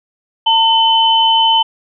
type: tone pair together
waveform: sine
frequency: 903 / 3042 Hz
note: A5 / F#7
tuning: +45 / +47 cents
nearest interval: octave + major sixth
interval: 2102 cents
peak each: -11 dBFS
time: 0.46-1.63 s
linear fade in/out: 10 ms
effects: none